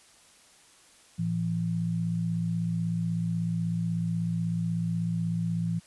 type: tone pair together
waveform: sine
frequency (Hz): 112.9 / 169.16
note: A2 / E3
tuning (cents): +45 / +45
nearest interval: perfect fifth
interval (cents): 700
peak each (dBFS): -32 / -27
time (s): 1.18-5.8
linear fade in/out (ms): 20
effects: white hiss -57 dBFS RMS until 5.86 s + resampled to 24000 Hz